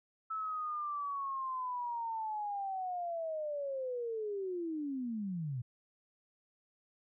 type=linear sweep; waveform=sine; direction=down; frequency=1313 to 116.54 Hz; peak=-35 dBFS; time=0.3-5.62 s; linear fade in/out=10 ms; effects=none